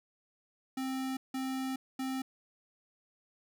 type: tone bursts at uneven times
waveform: square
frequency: 263.1 Hz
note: C4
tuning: 10 cents sharp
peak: -34 dBFS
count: 3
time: 0.77-1.17 / 1.34-1.76 / 1.99-2.22 s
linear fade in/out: 5 ms
effects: none